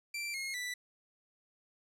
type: tone with pitch steps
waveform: sawtooth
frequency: 2349 / 2154 / 1975.3 Hz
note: D7 / C7 / B6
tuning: 0 / +50 / 0 cents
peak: -33 dBFS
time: 0.14-0.74 s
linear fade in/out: 5 ms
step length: 200 ms
effects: low-pass 12000 Hz 12 dB/octave